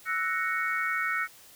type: chord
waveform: sine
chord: F# dominant seventh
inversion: third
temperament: equal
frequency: 1318.5 / 1480 / 1864.7 / 2217 Hz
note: E6 / F#6 / A#6 / C#7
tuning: 0 / 0 / 0 / 0 cents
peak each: -32 dBFS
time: 0.05-1.28 s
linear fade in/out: 50 ms
effects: white hiss -53 dBFS RMS until 1.55 s